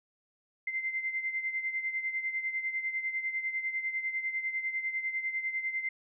sine beating tone pair, 2078 / 2088 Hz, C7 / C7, -12 / -4 cents, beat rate 10 Hz, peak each -32 / -38 dBFS, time 0.67-5.89 s, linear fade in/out 5 ms, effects none

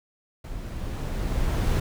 brown noise with level ramp, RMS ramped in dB -36 to -21 dBFS, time 0.44-1.8 s, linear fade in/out 5 ms, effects none

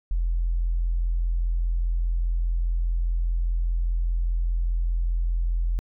sine tone, 42.46 Hz, F1, 48 cents flat, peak -20 dBFS, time 0.11-5.79 s, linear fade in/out 0 ms, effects tanh soft clip ceiling -16 dBFS

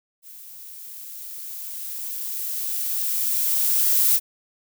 violet noise with level ramp, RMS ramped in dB -43 to -17 dBFS, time 0.22-4.2 s, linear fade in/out 50 ms, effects none

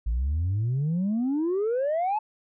sine exponential sweep, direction up, 52.9 to 880 Hz, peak -21 dBFS, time 0.06-2.19 s, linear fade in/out 10 ms, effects tanh soft clip ceiling -21 dBFS

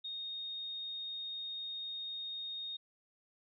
sine tone, 3708 Hz, A#7, 10 cents flat, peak -39 dBFS, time 0.04-2.77 s, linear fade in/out 10 ms, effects none

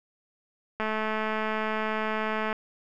click train, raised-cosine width 0.5 ms, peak -15 dBFS, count 376, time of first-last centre 0.8-2.528 s, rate 217 Hz, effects none

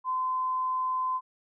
sine tone, 1027 Hz, C6, 33 cents flat, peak -26 dBFS, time 0.04-1.21 s, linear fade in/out 50 ms, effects none

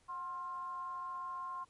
sine tone with frequency modulation, 1060 Hz, C6, 22 cents sharp, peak -39 dBFS, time 0.08-1.65 s, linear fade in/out 20 ms, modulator 325 Hz, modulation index 0.35, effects pink hiss -70 dBFS RMS until 1.69 s + MP3 48 kbps

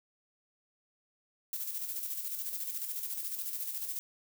violet noise with tremolo, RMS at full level -36 dBFS, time 1.53-3.99 s, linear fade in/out 0 ms, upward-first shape square, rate 14 Hz, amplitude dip 45%, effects none

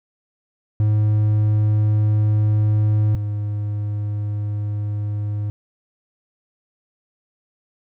triangle tone pair in turn, 106.2 / 104.07 Hz, G#2 / G#2, +39 / +4 cents, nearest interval unison, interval 35 cents, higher first, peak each -12 / -19 dBFS, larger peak first, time 0.8-3.15 / 3.15-5.5 s, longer neither, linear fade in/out 0 ms, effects none

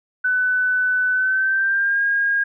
sine tone with pitch glide, 1500 to 1626.3 Hz, F#6 to G#6, +23 to -37 cents, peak -16 dBFS, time 0.24-2.44 s, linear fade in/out 10 ms, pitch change +140 cents, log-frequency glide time 1.1-2.03 s, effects none

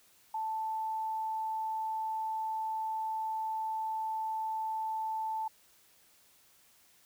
sine tone, 880 Hz, A5, in tune, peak -32 dBFS, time 0.34-5.48 s, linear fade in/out 5 ms, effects white hiss -64 dBFS RMS until 7.05 s

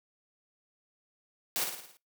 white noise with echo, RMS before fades -31 dBFS, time 1.56-1.64 s, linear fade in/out 0 ms, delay 55 ms, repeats 6, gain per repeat -5 dB, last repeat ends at 1.97 s, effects noise-tail reverb RT60 0.2 s tail -22 dB re dry + high-pass 200 Hz 12 dB/octave

